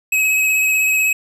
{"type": "tone with vibrato", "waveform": "square", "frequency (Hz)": 2556, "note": "D#7", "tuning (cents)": 46, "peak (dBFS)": -14, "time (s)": [0.12, 1.13], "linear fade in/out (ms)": 5, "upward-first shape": "triangle", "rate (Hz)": 16, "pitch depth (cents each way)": 20, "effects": []}